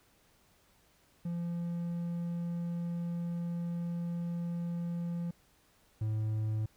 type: tone pair in turn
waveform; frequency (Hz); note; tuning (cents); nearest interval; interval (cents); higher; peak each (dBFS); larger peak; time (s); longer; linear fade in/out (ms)
triangle; 171.5 / 108.57; F3 / A2; -31 / -23; minor sixth; 792; first; -31 / -28; second; 1.25-5.31 / 6.01-6.66; first; 5
effects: pink hiss -67 dBFS RMS until 6.76 s